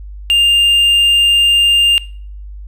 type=tone; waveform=triangle; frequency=2803 Hz; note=F7; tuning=6 cents sharp; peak=-6 dBFS; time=0.3-1.98 s; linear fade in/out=0 ms; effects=noise-tail reverb RT60 0.5 s tail -21 dB re dry + added 50 Hz sine -27 dBFS peak until 2.67 s

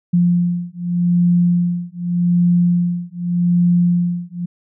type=beating tone pair; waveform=sine; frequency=174.61 / 175.45 Hz; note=F3 / F3; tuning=0 / +8 cents; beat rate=0.84 Hz; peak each=-16 dBFS; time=0.13-4.46 s; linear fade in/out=10 ms; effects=none

